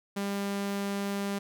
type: tone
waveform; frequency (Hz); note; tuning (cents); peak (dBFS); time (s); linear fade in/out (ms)
sawtooth; 199.7; G3; +32; -26; 0.16-1.39; 10
effects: none